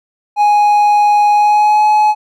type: tone with pitch glide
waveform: triangle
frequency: 830.6 to 848.5 Hz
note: G#5 to G#5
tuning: 0 to +37 cents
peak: -5 dBFS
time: 0.36-2.15 s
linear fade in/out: 50 ms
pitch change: +37 cents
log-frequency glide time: 1.32-1.85 s
effects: none